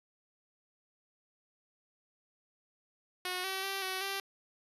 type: tone with pitch steps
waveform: 5% pulse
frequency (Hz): 364.7 / 382.5 / 389.7 / 376.9 / 391.7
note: F#4 / G4 / G4 / F#4 / G4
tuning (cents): -25 / -42 / -10 / +32 / -1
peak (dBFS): -23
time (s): 3.25-4.2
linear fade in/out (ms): 2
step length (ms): 190
effects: resampled to 32000 Hz